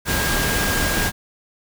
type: tone in noise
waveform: sine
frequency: 1620 Hz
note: G#6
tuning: 43 cents flat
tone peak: -25 dBFS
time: 0.05-1.12 s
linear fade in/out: 50 ms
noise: pink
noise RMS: -21 dBFS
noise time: 0.05-1.12 s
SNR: -7 dB
effects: none